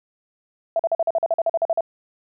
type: tone bursts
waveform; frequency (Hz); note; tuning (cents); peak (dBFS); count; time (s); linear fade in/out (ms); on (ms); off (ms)
sine; 664; E5; +12; -16; 14; 0.76-1.808; 2; 34; 44
effects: none